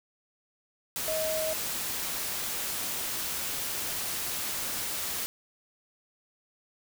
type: tone in noise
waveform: sine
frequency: 631 Hz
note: D#5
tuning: 24 cents sharp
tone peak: -29 dBFS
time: 1.08-1.53 s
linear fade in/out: 0 ms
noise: white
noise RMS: -33 dBFS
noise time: 0.96-5.26 s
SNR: +1 dB
effects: none